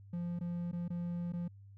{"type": "tone with dropouts", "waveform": "triangle", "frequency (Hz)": 173.6, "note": "F3", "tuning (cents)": -10, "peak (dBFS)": -33, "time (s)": [0.13, 1.48], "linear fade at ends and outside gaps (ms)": 5, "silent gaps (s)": [[0.391, 0.409], [0.715, 0.729], [0.881, 0.902], [1.323, 1.334]], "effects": ["added 99 Hz sine -52 dBFS peak until 1.77 s"]}